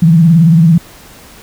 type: tone with vibrato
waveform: sine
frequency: 164.81 Hz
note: E3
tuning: in tune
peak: -3 dBFS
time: 0.02-0.78 s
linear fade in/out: 5 ms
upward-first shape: triangle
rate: 18 Hz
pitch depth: 140 cents each way
effects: pink hiss -37 dBFS RMS until 1.42 s